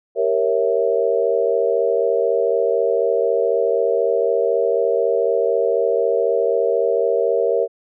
sine chord, G diminished seventh, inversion none, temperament equal with one note detuned, 392 / 466.2 / 550.2 / 659.3 Hz, G4 / Bb4 / Db5 / Fb5, 0 / 0 / -13 / 0 cents, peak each -23 / -18 / -21 / -23 dBFS, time 0.15-7.68 s, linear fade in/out 50 ms, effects none

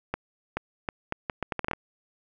accelerating click train, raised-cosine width 0.5 ms, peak -13 dBFS, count 12, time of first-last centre 0.14-1.734 s, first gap 430 ms, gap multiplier 0.74, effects none

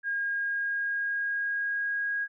sine tone with pitch glide, 1625 to 1641 Hz, G#6 to G#6, -38 to -21 cents, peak -27 dBFS, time 0.03-2.28 s, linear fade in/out 50 ms, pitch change +17 cents, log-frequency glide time 0.31-2.12 s, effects none

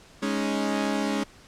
sawtooth chord, Ab suspended fourth, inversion none, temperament equal, 207.7 / 277.2 / 311.1 Hz, Ab3 / Db4 / Eb4, 0 / 0 / 0 cents, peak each -24 / -24 / -29 dBFS, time 0.22-1.24 s, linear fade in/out 10 ms, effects pink hiss -52 dBFS RMS until 1.47 s + low-pass 8000 Hz 12 dB/octave

